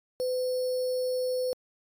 sine tone with sample-and-hold, 506 Hz, B4, 42 cents sharp, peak -26 dBFS, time 0.2-1.53 s, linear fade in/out 0 ms, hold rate 4900 Hz, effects AAC 64 kbps

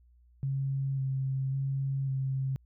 sine tone with vibrato, 134.9 Hz, C#3, 47 cents flat, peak -28 dBFS, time 0.43-2.56 s, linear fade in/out 0 ms, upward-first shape square, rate 0.91 Hz, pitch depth 16 cents each way, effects added 60 Hz sine -58 dBFS peak until 2.65 s

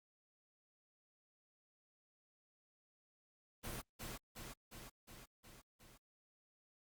pink noise with echo, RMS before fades -45 dBFS, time 3.63-3.82 s, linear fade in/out 20 ms, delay 360 ms, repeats 6, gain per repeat -3 dB, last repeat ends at 5.98 s, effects Opus 24 kbps

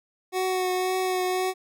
25% pulse tone with vibrato, 370 Hz, F#4, in tune, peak -20 dBFS, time 0.32-1.54 s, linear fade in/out 50 ms, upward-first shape triangle, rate 1.9 Hz, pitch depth 20 cents each way, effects none

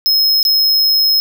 square tone with dropouts, 5150 Hz, E8, 41 cents flat, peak -10 dBFS, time 0.06-1.2 s, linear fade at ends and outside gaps 0 ms, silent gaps 0.429-0.451 s, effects 8-bit

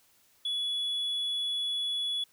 sine tone, 3400 Hz, G#7, 40 cents sharp, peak -26 dBFS, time 0.45-2.24 s, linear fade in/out 5 ms, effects tanh soft clip ceiling -28 dBFS + white hiss -65 dBFS RMS until 2.32 s

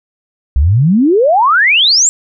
sine exponential sweep, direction up, 61.5 to 7700 Hz, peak -6 dBFS, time 0.56-2.09 s, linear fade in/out 0 ms, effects none

